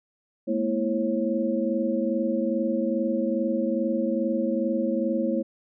sine tone cluster, 217.2 / 239.6 / 329.9 / 542 Hz, A3 / A#3 / E4 / C#5, -22 / +48 / +1 / -39 cents, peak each -28 dBFS, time 0.47-5.43 s, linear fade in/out 20 ms, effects none

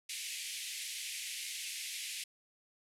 pink band-pass noise, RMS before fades -42 dBFS, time 0.09-2.24 s, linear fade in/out 5 ms, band 2100 to 12000 Hz, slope 48 dB/octave, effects none

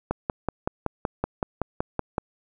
click train, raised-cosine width 1 ms, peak -10 dBFS, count 12, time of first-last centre 0.11-2.182 s, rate 5.31 Hz, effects none

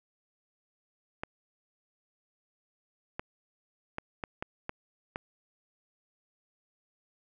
clicks, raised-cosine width 0.5 ms, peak -19 dBFS, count 7, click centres 1.235 / 3.195 / 3.984 / 4.238 / 4.425 / 4.694 / 5.159 s, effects none

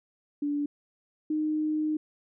sine tone pair in turn, 290.2 / 307.5 Hz, D4 / D#4, -21 / -20 cents, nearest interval minor second, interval 101 cents, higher second, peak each -26 / -25 dBFS, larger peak second, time 0.42-0.66 / 1.3-1.97 s, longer second, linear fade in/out 5 ms, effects none

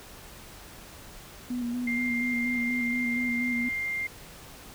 sine tone with vibrato, 242.8 Hz, B3, 29 cents flat, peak -28 dBFS, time 1.5-3.69 s, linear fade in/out 5 ms, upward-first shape square, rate 4.2 Hz, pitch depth 27 cents each way
sine tone, 2100 Hz, C7, 6 cents sharp, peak -28 dBFS, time 1.87-4.07 s, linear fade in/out 5 ms
effects pink hiss -47 dBFS RMS until 4.74 s

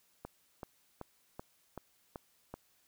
click train, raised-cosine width 1 ms, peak -28 dBFS, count 7, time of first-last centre 0.25-2.54 s, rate 2.62 Hz, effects white hiss -71 dBFS RMS until 2.87 s

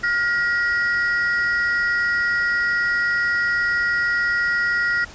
triangle ring-modulated tone, 1665 Hz, G#6, 4 cents sharp, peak -13 dBFS, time 0.03-5.05 s, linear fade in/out 10 ms, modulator 246 Hz, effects pink hiss -41 dBFS RMS until 5.14 s + resampled to 16000 Hz

